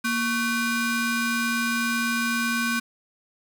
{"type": "ring-modulated tone", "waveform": "30% pulse", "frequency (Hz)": 878, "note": "A5", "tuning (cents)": -4, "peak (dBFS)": -17, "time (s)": [0.04, 2.8], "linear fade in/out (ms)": 10, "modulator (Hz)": 643, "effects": []}